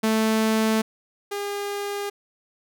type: tone pair in turn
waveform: sawtooth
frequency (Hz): 220 / 405.4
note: A3 / G#4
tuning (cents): 0 / -42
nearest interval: major seventh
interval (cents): 1058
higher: second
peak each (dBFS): -15 / -23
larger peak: first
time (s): 0.03-0.82 / 1.31-2.1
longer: neither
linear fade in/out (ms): 10
effects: none